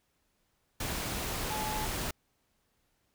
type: tone in noise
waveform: sine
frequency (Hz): 858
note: A5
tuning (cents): -44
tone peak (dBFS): -35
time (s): 1.5-1.85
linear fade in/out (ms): 5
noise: pink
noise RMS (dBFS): -35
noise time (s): 0.8-2.11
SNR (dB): -3
effects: pink hiss -75 dBFS RMS until 3.14 s